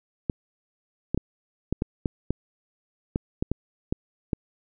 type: clicks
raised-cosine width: 3 ms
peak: -11 dBFS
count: 12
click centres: 0.298 / 1.146 / 1.176 / 1.726 / 1.821 / 2.058 / 2.306 / 3.159 / 3.425 / 3.516 / 3.925 / 4.332 s
effects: none